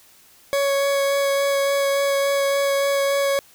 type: tone with vibrato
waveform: 40% pulse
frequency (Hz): 557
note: C#5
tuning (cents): +8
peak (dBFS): -17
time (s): 0.53-3.39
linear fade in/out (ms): 0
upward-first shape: sine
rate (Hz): 3.5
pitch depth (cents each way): 9
effects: white hiss -52 dBFS RMS until 3.54 s